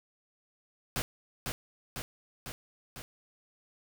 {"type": "noise with echo", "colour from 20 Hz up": "pink", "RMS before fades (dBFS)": -32, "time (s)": [0.96, 1.02], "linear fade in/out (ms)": 0, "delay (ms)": 500, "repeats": 4, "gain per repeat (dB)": -3, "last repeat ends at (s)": 3.02, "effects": []}